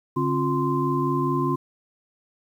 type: tone cluster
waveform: sine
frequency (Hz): 142.7 / 267.9 / 352.6 / 1040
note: D3 / C4 / F4 / C6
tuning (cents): -49 / +41 / +17 / -11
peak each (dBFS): -26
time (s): 0.16-1.56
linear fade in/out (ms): 10
effects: 9-bit